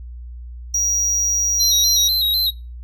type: tone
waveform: triangle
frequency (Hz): 5750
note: F8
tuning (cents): +50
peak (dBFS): -14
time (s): 0.74-2.08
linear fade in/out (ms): 5
type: tone with vibrato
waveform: square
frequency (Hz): 3951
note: B7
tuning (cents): 0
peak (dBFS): -16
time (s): 1.59-2.51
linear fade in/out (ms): 20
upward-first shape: square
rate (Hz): 4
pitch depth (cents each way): 60
effects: noise-tail reverb RT60 0.3 s tail -24 dB re dry + added 60 Hz sine -31 dBFS peak until 2.83 s